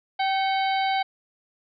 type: harmonic tone with a mistuned harmonic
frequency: 773 Hz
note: G5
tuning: 24 cents flat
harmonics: 1 / 2 / 3 / 4 / 5 / 6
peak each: -22 / -34 / -31 / -35 / -36 / -39 dBFS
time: 0.19-1.03 s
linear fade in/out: 10 ms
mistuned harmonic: 3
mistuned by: -84 cents
effects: none